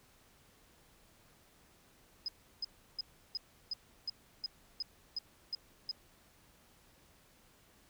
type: tone bursts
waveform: sine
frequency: 5040 Hz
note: D#8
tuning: 21 cents sharp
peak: -34 dBFS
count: 11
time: 2.26-5.913 s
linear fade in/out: 2 ms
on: 23 ms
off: 340 ms
effects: pink hiss -65 dBFS RMS until 7.89 s